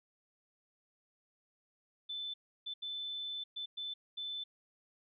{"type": "tone bursts at uneven times", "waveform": "sine", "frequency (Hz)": 3520, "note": "A7", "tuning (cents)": 0, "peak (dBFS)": -38, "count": 6, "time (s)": [[2.09, 2.34], [2.66, 2.74], [2.82, 3.44], [3.56, 3.66], [3.77, 3.94], [4.17, 4.44]], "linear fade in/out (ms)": 10, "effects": []}